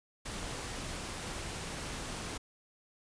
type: noise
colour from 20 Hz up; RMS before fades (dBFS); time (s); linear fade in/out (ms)
pink; -40; 0.25-2.38; 10
effects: resampled to 22050 Hz